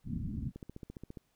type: low-pass noise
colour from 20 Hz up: white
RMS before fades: -37 dBFS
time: 0.04-0.52 s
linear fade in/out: 50 ms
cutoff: 250 Hz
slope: 48 dB/octave
type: click train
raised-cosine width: 3 ms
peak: -31 dBFS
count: 10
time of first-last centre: 0.56-1.172 s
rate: 14.7 Hz
effects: pink hiss -75 dBFS RMS until 1.35 s